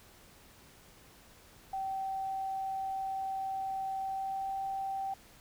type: tone with pitch glide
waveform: sine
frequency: 772 to 777.4 Hz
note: G5 to G5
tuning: -27 to -15 cents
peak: -33 dBFS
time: 1.73-5.14 s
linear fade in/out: 5 ms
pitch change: +12 cents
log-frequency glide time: 4-4.54 s
effects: pink hiss -58 dBFS RMS until 5.4 s